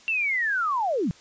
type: linear sweep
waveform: sine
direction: down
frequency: 2731 to 140 Hz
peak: -22 dBFS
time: 0.08-1.11 s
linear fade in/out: 0 ms
effects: white hiss -52 dBFS RMS until 1.2 s + resampled to 16000 Hz

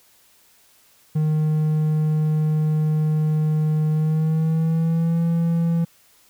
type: tone with pitch glide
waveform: triangle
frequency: 154.4 to 167.4 Hz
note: D#3 to E3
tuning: -13 to +27 cents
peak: -15 dBFS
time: 1.15-5.85 s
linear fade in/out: 10 ms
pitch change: +140 cents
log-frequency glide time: 3.9-5.21 s
effects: white hiss -56 dBFS RMS until 6.29 s

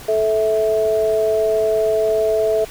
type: tone pair together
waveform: sine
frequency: 435.8 / 653 Hz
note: A4 / E5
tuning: -17 / -17 cents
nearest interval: perfect fifth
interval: 700 cents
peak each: -17 dBFS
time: 0.08-2.65 s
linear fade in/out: 10 ms
effects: pink hiss -37 dBFS RMS until 2.7 s

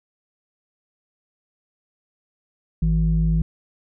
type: tone pair together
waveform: sine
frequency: 54.06 / 162 Hz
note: A1 / E3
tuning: -30 / -30 cents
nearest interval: octave + perfect fifth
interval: 1900 cents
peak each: -18 dBFS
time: 2.82-3.42 s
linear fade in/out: 5 ms
effects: tanh soft clip ceiling -11 dBFS

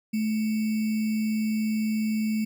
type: tone with sample-and-hold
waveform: sine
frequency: 217.1 Hz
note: A3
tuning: 23 cents flat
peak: -23 dBFS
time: 0.13-2.45 s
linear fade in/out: 10 ms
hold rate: 2450 Hz
effects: none

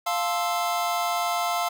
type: chord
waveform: square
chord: F major seventh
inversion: none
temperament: equal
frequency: 698.5 / 880 / 1046.5 / 1318.5 Hz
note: F5 / A5 / C6 / E6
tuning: 0 / 0 / 0 / 0 cents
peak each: -27 / -33 / -32 / -31 dBFS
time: 0.06-1.69 s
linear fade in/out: 10 ms
effects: none

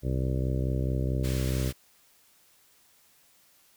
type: harmonic tone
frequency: 64.6 Hz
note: C2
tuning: 21 cents flat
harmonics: 1 / 2 / 3 / 4 / 5 / 6 / 7 / 8 / 9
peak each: -29 / -29 / -37 / -38 / -38 / -40 / -42 / -44 / -42 dBFS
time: 0.02-1.73 s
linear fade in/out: 50 ms
type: high-pass noise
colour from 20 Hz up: pink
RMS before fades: -41 dBFS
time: 1.23-1.73 s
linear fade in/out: 20 ms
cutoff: 1600 Hz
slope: 12 dB/octave
effects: white hiss -62 dBFS RMS until 3.76 s

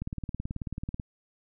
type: click train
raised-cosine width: 5 ms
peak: -21 dBFS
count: 19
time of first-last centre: 0.02-0.998 s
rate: 18.4 Hz
effects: none

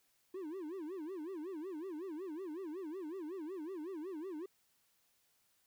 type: tone with vibrato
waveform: triangle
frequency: 341.8 Hz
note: F4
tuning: 37 cents flat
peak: -39 dBFS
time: 0.34-4.46 s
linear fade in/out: 5 ms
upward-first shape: sine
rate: 5.4 Hz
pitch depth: 240 cents each way
effects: white hiss -75 dBFS RMS until 5.66 s

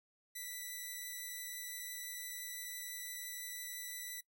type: tone with vibrato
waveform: 5% pulse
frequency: 1975.5 Hz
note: B6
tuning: in tune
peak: -33 dBFS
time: 0.35-4.21 s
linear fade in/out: 10 ms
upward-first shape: triangle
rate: 5.9 Hz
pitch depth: 9 cents each way
effects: noise-tail reverb RT60 0.1 s tail -21 dB re dry

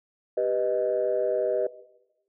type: chord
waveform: sine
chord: G augmented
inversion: none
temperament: equal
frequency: 392 / 493.9 / 622.3 Hz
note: G4 / B4 / D#5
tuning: 0 / 0 / 0 cents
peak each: -28 / -25 / -25 dBFS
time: 0.37-1.67 s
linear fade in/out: 5 ms
effects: noise-tail reverb RT60 1.0 s tail -18 dB re dry + tanh soft clip ceiling -15 dBFS

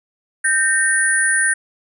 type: tone cluster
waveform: sine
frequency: 1554 / 1829 / 9430 Hz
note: G6 / A#6 / D9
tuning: -16 / -33 / +6 cents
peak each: -18 dBFS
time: 0.44-1.54 s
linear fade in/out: 10 ms
effects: none

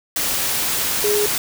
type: tone in noise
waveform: sine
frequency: 415.3 Hz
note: G#4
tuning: in tune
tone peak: -17 dBFS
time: 1.04-1.26 s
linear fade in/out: 2 ms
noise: white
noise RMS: -21 dBFS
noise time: 0.16-1.38 s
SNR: +1 dB
effects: none

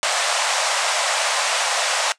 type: band-pass noise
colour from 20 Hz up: pink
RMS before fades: -21 dBFS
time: 0.03-2.12 s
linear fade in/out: 0 ms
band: 570 to 9100 Hz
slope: 48 dB/octave
effects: noise-tail reverb RT60 0.1 s tail -17 dB re dry

